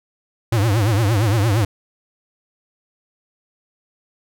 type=tone with vibrato; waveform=square; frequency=107.4 Hz; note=A2; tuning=41 cents flat; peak=-15 dBFS; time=0.52-1.65 s; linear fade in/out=5 ms; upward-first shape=triangle; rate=8.7 Hz; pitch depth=220 cents each way; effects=none